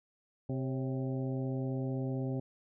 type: harmonic tone with a mistuned harmonic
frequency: 130.81 Hz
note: C3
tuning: in tune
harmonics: 1 / 2 / 3 / 4 / 5 / 6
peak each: -34 / -37 / -42 / -44 / -50 / -52 dBFS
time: 0.49-2.4 s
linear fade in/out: 5 ms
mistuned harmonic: 4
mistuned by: +63 cents
effects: none